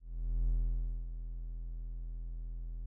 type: tone with ADSR envelope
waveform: triangle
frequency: 41.62 Hz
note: E1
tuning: 17 cents sharp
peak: -25 dBFS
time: 0-2.86 s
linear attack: 480 ms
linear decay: 580 ms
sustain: -11 dB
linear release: 4 ms
effects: none